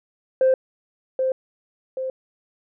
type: tone with echo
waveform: sine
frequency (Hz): 522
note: C5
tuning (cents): -4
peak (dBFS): -12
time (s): 0.41-0.54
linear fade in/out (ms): 2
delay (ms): 780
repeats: 2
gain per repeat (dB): -6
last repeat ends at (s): 2.1
effects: tanh soft clip ceiling -11 dBFS